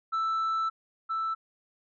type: tone pair in turn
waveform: sine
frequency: 1322 / 1322 Hz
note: E6 / E6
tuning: +5 / +5 cents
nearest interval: unison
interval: 0 cents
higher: neither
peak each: -23 / -26 dBFS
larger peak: first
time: 0.12-0.7 / 1.09-1.35 s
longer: first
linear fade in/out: 20 ms
effects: tanh soft clip ceiling -25 dBFS